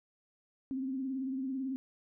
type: tone with vibrato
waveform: sine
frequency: 264.5 Hz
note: C4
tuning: 19 cents sharp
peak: -33 dBFS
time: 0.71-1.76 s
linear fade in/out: 0 ms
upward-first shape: triangle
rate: 18 Hz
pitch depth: 72 cents each way
effects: none